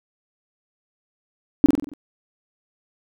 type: tone with echo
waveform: sine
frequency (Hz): 285.9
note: D4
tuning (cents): -46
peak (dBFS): -6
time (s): 1.64-1.66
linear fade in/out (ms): 0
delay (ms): 46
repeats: 6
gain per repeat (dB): -5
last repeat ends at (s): 1.936
effects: none